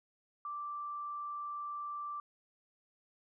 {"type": "tone", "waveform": "sine", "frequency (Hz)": 1173, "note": "D6", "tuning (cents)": -2, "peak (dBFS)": -38, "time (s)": [0.45, 2.2], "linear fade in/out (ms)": 2, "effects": []}